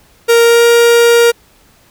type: tone with pitch glide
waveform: 45% pulse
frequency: 466.2 to 470 Hz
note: A#4 to A#4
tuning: 0 to +14 cents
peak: -5 dBFS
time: 0.28-1.32 s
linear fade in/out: 20 ms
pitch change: +14 cents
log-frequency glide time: 0.43-0.65 s
effects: pink hiss -48 dBFS RMS until 1.9 s